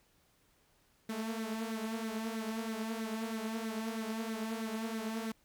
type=tone with flanger; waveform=sawtooth; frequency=222.5 Hz; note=A3; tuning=20 cents sharp; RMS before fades=-38 dBFS; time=1.09-5.32 s; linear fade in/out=5 ms; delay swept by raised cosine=0.49 to 5.69 ms; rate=3.1 Hz; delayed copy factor=+0.6; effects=pink hiss -70 dBFS RMS until 5.44 s